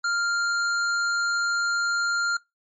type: tone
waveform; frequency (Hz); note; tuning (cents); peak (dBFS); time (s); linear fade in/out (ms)
square; 1396.9; F6; 0; -23; 0.04-2.37; 5
effects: noise-tail reverb RT60 0.2 s tail -22 dB re dry + MP3 32 kbps